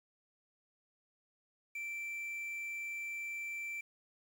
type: tone with quantisation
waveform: triangle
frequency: 2341 Hz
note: D7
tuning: 6 cents flat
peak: -37 dBFS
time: 1.75-3.81 s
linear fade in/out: 5 ms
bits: 10
effects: none